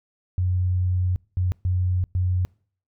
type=tone bursts at uneven times; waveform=sine; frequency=91 Hz; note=F#2; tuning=28 cents flat; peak=-19 dBFS; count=4; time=0.38-1.16 / 1.37-1.52 / 1.65-2.04 / 2.15-2.45 s; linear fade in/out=0 ms; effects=noise-tail reverb RT60 0.5 s tail -26 dB re dry

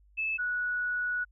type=tone pair in turn; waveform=sine; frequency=2616 / 1468.2 Hz; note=E7 / F#6; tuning=-14 / -14 cents; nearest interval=minor seventh; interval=1000 cents; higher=first; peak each=-28 dBFS; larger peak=neither; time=0.17-0.38 / 0.38-1.25 s; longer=second; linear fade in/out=20 ms; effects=added 50 Hz sine -58 dBFS peak until 1.31 s

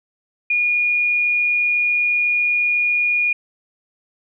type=tone; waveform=sine; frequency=2438 Hz; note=D#7; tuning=36 cents flat; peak=-15 dBFS; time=0.5-3.33 s; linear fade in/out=5 ms; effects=none

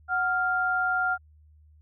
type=tone pair together; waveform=sine; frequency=740 / 1396.9 Hz; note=F#5 / F6; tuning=0 / 0 cents; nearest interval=major seventh; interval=1100 cents; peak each=-28 / -24 dBFS; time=0.08-1.18 s; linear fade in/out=50 ms; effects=added 76 Hz sine -53 dBFS peak until 1.81 s

